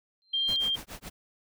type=tone with exponential growth; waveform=sine; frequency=4146 Hz; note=C8; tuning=17 cents flat; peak=-29 dBFS; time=0.22-0.56 s; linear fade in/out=0 ms; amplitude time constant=72 ms
type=tone; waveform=sine; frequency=3186 Hz; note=G7; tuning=27 cents sharp; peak=-25 dBFS; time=0.33-0.76 s; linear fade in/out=10 ms
type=noise with tremolo; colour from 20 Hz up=pink; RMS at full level=-40 dBFS; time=0.47-1.1 s; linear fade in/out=20 ms; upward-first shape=sine; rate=7 Hz; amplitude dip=100%
effects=none